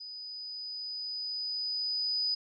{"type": "tone with level ramp", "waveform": "sine", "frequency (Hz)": 4978, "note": "D#8", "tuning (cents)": 0, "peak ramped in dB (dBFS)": [-41, -27], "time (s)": [0, 2.35], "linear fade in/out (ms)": 10, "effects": []}